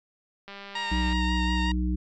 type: click train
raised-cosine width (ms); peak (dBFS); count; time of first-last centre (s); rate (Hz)
0.3; -26; 130; 0.48-1.128; 199
type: tone with vibrato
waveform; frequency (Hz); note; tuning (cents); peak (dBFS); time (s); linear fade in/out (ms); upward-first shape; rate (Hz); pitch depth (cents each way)
15% pulse; 932.3; A#5; 0; -22; 0.75-1.72; 5; sine; 5.5; 20
type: harmonic tone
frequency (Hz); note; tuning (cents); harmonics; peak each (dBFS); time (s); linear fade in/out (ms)
61.74; B1; 0; 1 / 3 / 5; -25 / -30 / -32; 0.91-1.96; 10
effects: resampled to 16000 Hz